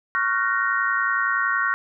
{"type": "chord", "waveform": "sine", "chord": "Gb major seventh", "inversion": "second", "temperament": "equal with one note detuned", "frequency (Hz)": [1108.7, 1396.9, 1507.6, 1864.7], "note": ["Db6", "F6", "Gb6", "Bb6"], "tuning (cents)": [0, 0, 32, 0], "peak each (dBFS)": -25, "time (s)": [0.15, 1.74], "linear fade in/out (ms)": 0, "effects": []}